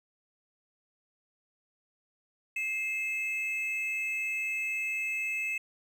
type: tone pair together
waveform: triangle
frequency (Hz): 2110 / 2602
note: C7 / E7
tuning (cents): +14 / -23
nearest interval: major third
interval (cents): 363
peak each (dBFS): -36 / -29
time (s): 2.56-5.58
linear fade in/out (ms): 5
effects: none